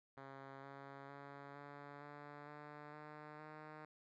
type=tone with pitch steps; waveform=5% pulse; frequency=136.1 / 138.48 / 140.9 / 143.36 / 145.87 / 148.42 / 151.01 / 153.65 Hz; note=C#3 / C#3 / C#3 / D3 / D3 / D3 / D3 / D#3; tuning=-31 / -1 / +29 / -41 / -11 / +19 / +49 / -21 cents; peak=-40 dBFS; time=0.17-3.85 s; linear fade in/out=2 ms; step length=460 ms; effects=low-pass 2000 Hz 12 dB/octave